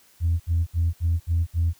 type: tone bursts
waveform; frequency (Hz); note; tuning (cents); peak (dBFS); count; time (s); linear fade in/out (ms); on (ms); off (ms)
sine; 84; E2; +33; -17; 6; 0.2-1.735; 50; 200; 67
effects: tanh soft clip ceiling -15 dBFS + white hiss -57 dBFS RMS until 1.79 s